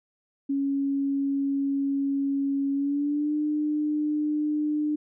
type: tone with pitch glide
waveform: sine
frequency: 277.2 to 300.5 Hz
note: C#4 to D4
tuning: 0 to +40 cents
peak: -23 dBFS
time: 0.49-4.96 s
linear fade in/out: 10 ms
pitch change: +140 cents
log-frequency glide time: 2.73-3.34 s
effects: none